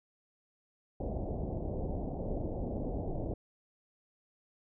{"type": "low-pass noise", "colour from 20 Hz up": "pink", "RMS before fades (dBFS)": -36, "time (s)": [1, 3.34], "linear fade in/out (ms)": 5, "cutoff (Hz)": 730, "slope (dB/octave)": 48, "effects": []}